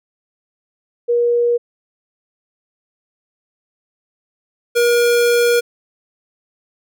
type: tone pair in turn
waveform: sine / square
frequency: 476.9 / 476.9 Hz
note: A#4 / A#4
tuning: +39 / +39 cents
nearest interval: unison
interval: 0 cents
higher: neither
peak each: -12 dBFS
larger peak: neither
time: 1.08-1.58 / 4.75-5.61 s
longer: second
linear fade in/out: 20 ms
effects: none